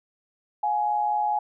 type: tone pair together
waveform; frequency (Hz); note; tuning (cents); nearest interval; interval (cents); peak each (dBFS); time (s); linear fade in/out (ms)
sine; 712.6 / 837; F5 / G#5; +35 / +13; minor third; 278; -30 / -22; 0.63-1.39; 5
effects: none

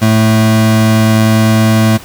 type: tone pair together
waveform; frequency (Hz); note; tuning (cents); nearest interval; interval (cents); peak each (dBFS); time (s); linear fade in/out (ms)
square; 109.79 / 220; A2 / A3; -3 / 0; octave; 1203; -10; 0.01-1.98; 20
effects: pink hiss -33 dBFS RMS until 2.04 s

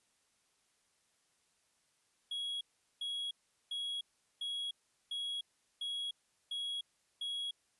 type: tone bursts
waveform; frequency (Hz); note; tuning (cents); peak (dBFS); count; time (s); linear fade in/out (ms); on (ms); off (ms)
triangle; 3322; G#7; 0; -35; 8; 2.31-7.51; 5; 300; 400
effects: white hiss -75 dBFS RMS until 7.79 s + resampled to 24000 Hz

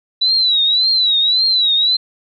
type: tone with vibrato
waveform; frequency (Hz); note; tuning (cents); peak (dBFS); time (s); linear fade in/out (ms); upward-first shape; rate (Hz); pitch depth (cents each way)
sine; 3941; B7; -4; -11; 0.21-1.97; 10; triangle; 1.8; 130
effects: none

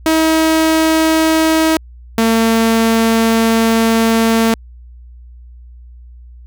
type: tone pair in turn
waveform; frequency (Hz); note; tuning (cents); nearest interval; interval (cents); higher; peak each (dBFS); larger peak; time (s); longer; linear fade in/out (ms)
sawtooth; 319.5 / 226.3; D#4 / A3; +46 / +49; tritone; 597; first; -6; neither; 0.06-1.77 / 2.18-4.54; second; 2
effects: added 60 Hz sine -34 dBFS peak until 6.46 s

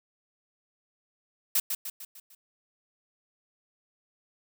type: noise with echo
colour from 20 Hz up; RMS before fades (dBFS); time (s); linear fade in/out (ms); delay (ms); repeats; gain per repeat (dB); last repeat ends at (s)
blue; -24; 1.55-1.6; 5; 150; 5; -6; 2.35
effects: none

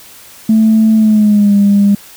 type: tone with pitch glide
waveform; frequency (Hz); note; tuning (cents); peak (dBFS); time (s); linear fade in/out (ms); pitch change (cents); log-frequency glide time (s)
sine; 220 to 201.7; A3 to G3; 0 to +50; -4; 0.49-1.95; 5; -150; 0.95-1.55
effects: tanh soft clip ceiling -1 dBFS + white hiss -37 dBFS RMS until 2.16 s

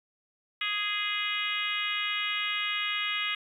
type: harmonic tone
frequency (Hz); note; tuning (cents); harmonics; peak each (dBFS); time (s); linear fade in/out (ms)
415.3; G#4; 0; 3 / 4 / 5 / 6 / 7 / 8 / 9; -37 / -38 / -33 / -35 / -34 / -37 / -41; 0.61-3.35; 5
effects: 10-bit

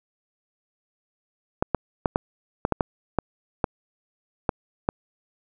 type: clicks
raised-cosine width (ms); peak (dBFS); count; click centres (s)
1; -6; 11; 1.625 / 1.747 / 2.058 / 2.159 / 2.651 / 2.723 / 2.808 / 3.187 / 3.642 / 4.492 / 4.889
effects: none

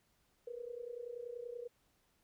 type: tone with amplitude modulation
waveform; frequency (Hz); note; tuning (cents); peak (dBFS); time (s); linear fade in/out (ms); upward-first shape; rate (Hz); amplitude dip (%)
sine; 480; B4; -49; -39; 0.47-1.68; 5; sine; 30.4; 80
effects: pink hiss -75 dBFS RMS until 2.23 s

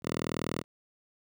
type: tone with high-pass filter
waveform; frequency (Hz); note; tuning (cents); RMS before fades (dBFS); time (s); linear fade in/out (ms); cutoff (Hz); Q
5% pulse; 40.38; E1; -35; -34; 0.02-0.64; 50; 130; 0.82
effects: none

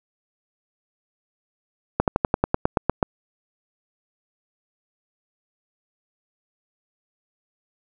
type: slowing click train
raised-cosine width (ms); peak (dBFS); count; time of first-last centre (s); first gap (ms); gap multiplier
1; -3; 11; 2-3.028; 78; 1.06
effects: none

